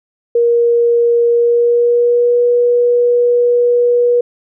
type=tone with pitch glide; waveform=sine; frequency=471.9 to 483.2 Hz; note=A#4 to B4; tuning=+21 to -38 cents; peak=-8 dBFS; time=0.35-4.21 s; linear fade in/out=5 ms; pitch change=+41 cents; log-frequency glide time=1.3-2.41 s; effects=none